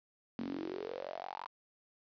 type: tone with high-pass filter sweep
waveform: sawtooth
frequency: 45.86 Hz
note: F#1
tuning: 15 cents flat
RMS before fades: -42 dBFS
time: 0.38-1.47 s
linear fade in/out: 10 ms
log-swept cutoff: 230 to 1000 Hz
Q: 7.7
effects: resampled to 11025 Hz + 10-bit

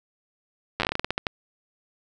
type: slowing click train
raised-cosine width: 0.3 ms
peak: -8 dBFS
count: 14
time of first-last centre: 0.8-1.268 s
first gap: 9 ms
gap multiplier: 1.21
effects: none

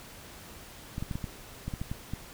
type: clicks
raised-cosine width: 5 ms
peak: -21 dBFS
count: 10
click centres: 0.981 / 1.025 / 1.112 / 1.155 / 1.242 / 1.68 / 1.738 / 1.815 / 1.915 / 2.136 s
effects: pink hiss -48 dBFS RMS until 2.33 s

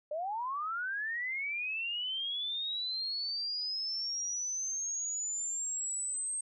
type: linear sweep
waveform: sine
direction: up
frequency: 579 to 8420 Hz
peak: -33 dBFS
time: 0.11-6.41 s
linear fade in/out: 5 ms
effects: none

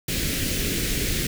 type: band-stop noise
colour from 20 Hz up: pink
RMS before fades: -25 dBFS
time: 0.08-1.27 s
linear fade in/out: 5 ms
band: 460 to 1800 Hz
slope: 24 dB/octave
effects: none

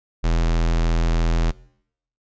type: tone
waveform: square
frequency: 41.54 Hz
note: E1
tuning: 14 cents sharp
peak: -17 dBFS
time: 0.23-1.52 s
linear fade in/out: 20 ms
effects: noise-tail reverb RT60 0.7 s tail -22 dB re dry + resampled to 16000 Hz

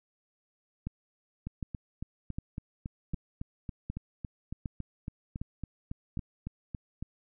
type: two click trains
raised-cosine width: 5 ms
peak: -22 / -24 dBFS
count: 8 / 21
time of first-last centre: 0.87-6.173 / 1.47-7.026 s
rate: 1.32 / 3.6 Hz
effects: none

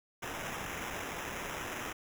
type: noise with sample-and-hold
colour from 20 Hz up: white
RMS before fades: -40 dBFS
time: 0.22-1.93 s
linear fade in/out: 10 ms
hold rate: 4410 Hz
effects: none

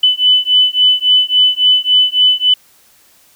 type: beating tone pair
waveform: sine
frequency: 3000 / 3003.6 Hz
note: F#7 / F#7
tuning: +23 / +25 cents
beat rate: 3.6 Hz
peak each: -11 dBFS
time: 0.03-2.54 s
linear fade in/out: 5 ms
effects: white hiss -49 dBFS RMS until 3.35 s

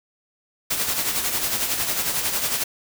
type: noise with tremolo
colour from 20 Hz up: white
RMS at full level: -22 dBFS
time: 0.7-2.64 s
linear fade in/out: 10 ms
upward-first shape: sine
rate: 11 Hz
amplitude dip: 50%
effects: none

